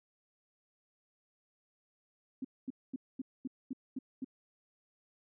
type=tone bursts; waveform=sine; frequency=261.3 Hz; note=C4; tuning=2 cents flat; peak=-35 dBFS; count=8; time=2.42-4.246 s; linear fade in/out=5 ms; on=27 ms; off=230 ms; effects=none